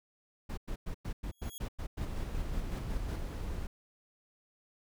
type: noise bursts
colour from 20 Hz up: brown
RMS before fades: -37 dBFS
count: 15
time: 0.49-3.165 s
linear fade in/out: 10 ms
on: 85 ms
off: 100 ms
type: tone with exponential growth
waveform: 10% pulse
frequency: 3322 Hz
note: G#7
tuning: in tune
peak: -32 dBFS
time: 1.29-1.58 s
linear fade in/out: 1 ms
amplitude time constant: 61 ms
type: noise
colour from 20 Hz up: brown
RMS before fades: -38 dBFS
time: 2.01-3.67 s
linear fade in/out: 2 ms
effects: none